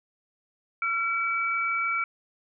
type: tone pair together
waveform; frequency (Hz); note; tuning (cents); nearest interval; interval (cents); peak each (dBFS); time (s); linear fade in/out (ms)
sine; 1363.4 / 2293; F6 / D7; -42 / -42; major sixth; 900; -27; 0.82-2.04; 2
effects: none